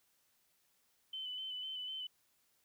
sine tone with vibrato, 3034 Hz, F#7, 43 cents sharp, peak -40 dBFS, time 1.13-2.07 s, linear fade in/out 5 ms, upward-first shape square, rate 4 Hz, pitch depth 23 cents each way, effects white hiss -75 dBFS RMS until 2.64 s

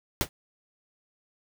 pink noise with exponential decay, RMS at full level -21 dBFS, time 0.21-0.29 s, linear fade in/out 0 ms, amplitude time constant 17 ms, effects none

